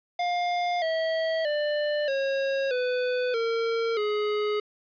square tone with pitch steps, 706 / 647.4 / 593.7 / 544.4 / 499.2 / 457.8 / 419.8 Hz, F5 / E5 / D5 / C#5 / B4 / A#4 / G#4, +19 / -31 / +19 / -31 / +19 / -31 / +19 cents, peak -25 dBFS, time 0.19-4.6 s, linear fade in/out 5 ms, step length 630 ms, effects resampled to 11025 Hz + 9-bit

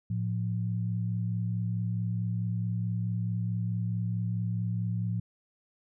sine tone pair together, 111.3 / 175.91 Hz, A2 / F3, +20 / +13 cents, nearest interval minor sixth, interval 793 cents, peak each -29 / -33 dBFS, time 0.1-5.2 s, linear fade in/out 5 ms, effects none

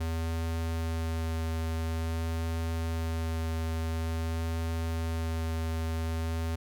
square tone with vibrato, 81.7 Hz, E2, 15 cents flat, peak -30 dBFS, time 0-6.56 s, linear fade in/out 10 ms, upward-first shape sine, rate 0.48 Hz, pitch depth 10 cents each way, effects none

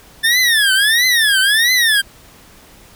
25% pulse tone with vibrato, 1760 Hz, A6, in tune, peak -7 dBFS, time 0.23-2.02 s, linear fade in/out 20 ms, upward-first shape triangle, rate 1.5 Hz, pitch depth 270 cents each way, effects pink hiss -44 dBFS RMS until 2.95 s

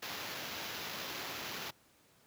blue noise with sample-and-hold, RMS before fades -42 dBFS, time 0.02-1.71 s, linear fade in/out 10 ms, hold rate 8820 Hz, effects pink hiss -66 dBFS RMS until 2.26 s + high-pass 100 Hz 12 dB/octave

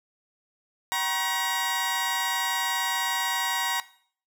25% pulse tone cluster, 765 / 952 / 1091 / 3775 Hz, G5 / A#5 / C#6 / A#7, -42 / +36 / -28 / +21 cents, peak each -30 / -24 / -31 / -28 dBFS, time 0.92-3.8 s, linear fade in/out 0 ms, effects noise-tail reverb RT60 0.5 s tail -17 dB re dry

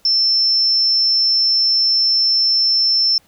sine tone, 5340 Hz, E8, 22 cents sharp, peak -12 dBFS, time 0.05-3.18 s, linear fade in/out 2 ms, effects pink hiss -55 dBFS RMS until 3.27 s

